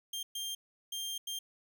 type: tone bursts at uneven times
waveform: sawtooth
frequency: 3190 Hz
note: G7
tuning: 30 cents sharp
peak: -33 dBFS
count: 4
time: 0.13-0.23 / 0.35-0.55 / 0.92-1.18 / 1.27-1.39 s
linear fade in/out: 5 ms
effects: none